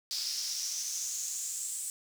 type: noise with high-pass filter sweep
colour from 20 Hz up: brown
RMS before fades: -36 dBFS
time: 0.11-1.9 s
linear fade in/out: 0 ms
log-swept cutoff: 4900 to 8100 Hz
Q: 5.4
effects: none